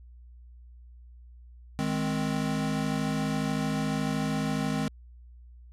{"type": "chord", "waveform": "square", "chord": "Ab major", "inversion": "second", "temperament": "equal", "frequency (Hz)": [155.56, 207.7, 261.6], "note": ["Eb3", "Ab3", "C4"], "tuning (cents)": [0, 0, 0], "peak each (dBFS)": -32, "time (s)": [1.79, 4.88], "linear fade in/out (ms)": 0, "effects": ["added 60 Hz sine -47 dBFS peak until 5.72 s", "low-pass 10000 Hz 12 dB/octave"]}